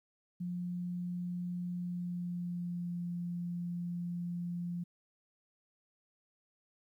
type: tone with pitch glide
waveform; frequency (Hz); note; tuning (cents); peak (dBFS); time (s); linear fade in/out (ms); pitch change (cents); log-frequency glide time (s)
sine; 177.1 to 174.06; F3 to F3; +24 to -6; -35; 0.4-4.84; 10; -30; 1.73-3.02
effects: 12-bit